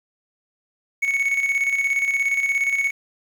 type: tone with tremolo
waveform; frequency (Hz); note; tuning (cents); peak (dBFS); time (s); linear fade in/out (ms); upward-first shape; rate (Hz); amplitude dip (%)
triangle; 2217; C#7; 0; -15; 1.02-2.91; 10; square; 17; 50
effects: 8-bit